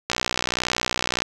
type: click train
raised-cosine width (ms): 0.2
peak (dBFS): -4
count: 70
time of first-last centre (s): 0.1-1.22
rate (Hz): 61.6
effects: none